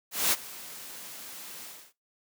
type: noise with ADSR envelope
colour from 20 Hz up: white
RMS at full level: -23 dBFS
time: 0.11-1.93 s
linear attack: 210 ms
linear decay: 34 ms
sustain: -20 dB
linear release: 280 ms
effects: noise-tail reverb RT60 0.2 s tail -19 dB re dry + high-pass 150 Hz 12 dB/octave